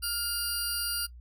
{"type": "tone pair together", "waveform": "20% pulse", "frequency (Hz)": [1409, 4739], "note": ["F6", "D8"], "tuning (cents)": [15, 15], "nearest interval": "octave + major sixth", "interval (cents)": 2100, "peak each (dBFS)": [-30, -25], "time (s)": [0.02, 1.07], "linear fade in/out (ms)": 20, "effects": ["noise-tail reverb RT60 0.1 s tail -22 dB re dry", "added 60 Hz sine -45 dBFS peak until 1.2 s"]}